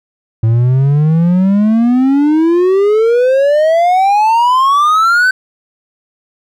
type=exponential sweep; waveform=triangle; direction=up; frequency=110 to 1540 Hz; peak=-5 dBFS; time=0.43-5.31 s; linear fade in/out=5 ms; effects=none